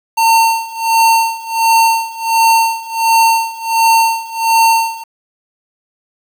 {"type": "tone with tremolo", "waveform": "square", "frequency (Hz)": 907, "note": "A#5", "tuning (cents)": -48, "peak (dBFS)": -7, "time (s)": [0.17, 5.04], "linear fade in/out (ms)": 10, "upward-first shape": "sine", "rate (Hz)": 1.4, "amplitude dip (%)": 90, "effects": ["7-bit"]}